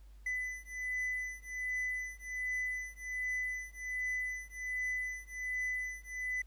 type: beating tone pair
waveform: triangle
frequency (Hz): 2002 / 2003.3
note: B6 / B6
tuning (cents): +23 / +24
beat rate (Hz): 1.3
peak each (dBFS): -37 / -37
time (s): 0.26-6.42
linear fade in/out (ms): 5
effects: added 50 Hz sine -52 dBFS peak until 6.46 s + pink hiss -71 dBFS RMS until 6.46 s